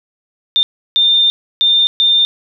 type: tone bursts at uneven times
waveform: sine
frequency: 3608 Hz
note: A7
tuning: 43 cents sharp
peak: -8 dBFS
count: 4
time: 0.56-0.63 / 0.96-1.3 / 1.61-1.87 / 2-2.25 s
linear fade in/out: 0 ms
effects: none